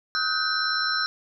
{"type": "tone cluster", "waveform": "sine", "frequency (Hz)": [1275, 1479, 1558, 4082, 5410], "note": ["D#6", "F#6", "G6", "C8", "E8"], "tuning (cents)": [42, -1, -11, -44, 44], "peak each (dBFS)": -29, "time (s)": [0.15, 1.06], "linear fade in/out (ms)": 0, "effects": []}